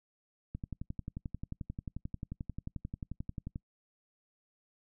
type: click train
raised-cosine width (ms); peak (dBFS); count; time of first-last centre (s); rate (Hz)
5; -26; 35; 0.55-3.559; 11.3
effects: noise-tail reverb RT60 0.1 s tail -25 dB re dry